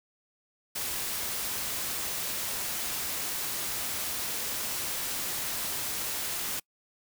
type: noise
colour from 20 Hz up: white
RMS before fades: -33 dBFS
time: 0.75-6.6 s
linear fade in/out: 10 ms
effects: noise-tail reverb RT60 0.1 s tail -26 dB re dry